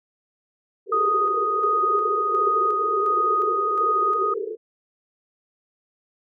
pink band-pass noise, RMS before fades -28 dBFS, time 0.86-4.57 s, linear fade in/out 50 ms, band 380 to 450 Hz, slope 96 dB/octave
sine tone with tremolo, 1244.5 Hz, D#6, in tune, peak -18 dBFS, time 0.92-4.34 s, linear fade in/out 5 ms, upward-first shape square, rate 1.4 Hz, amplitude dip 25%
effects none

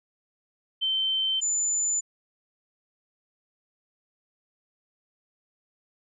sine tone pair in turn, 3098 / 7032 Hz, G7 / A8, -21 / -2 cents, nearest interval octave + major second, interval 1419 cents, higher second, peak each -23 dBFS, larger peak neither, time 0.81-1.41 / 1.41-2.01 s, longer neither, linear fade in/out 20 ms, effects none

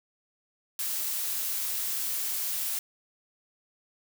blue noise, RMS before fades -31 dBFS, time 0.79-2.79 s, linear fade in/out 2 ms, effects none

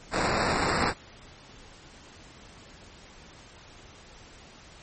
white noise with sample-and-hold, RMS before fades -26 dBFS, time 0.11-0.94 s, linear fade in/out 50 ms, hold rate 3150 Hz, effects pink hiss -50 dBFS RMS until 4.82 s + MP3 32 kbps

